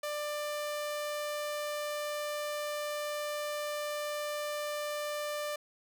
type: tone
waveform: sawtooth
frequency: 593 Hz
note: D5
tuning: 17 cents sharp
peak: -30 dBFS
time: 0.03-5.56 s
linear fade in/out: 5 ms
effects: none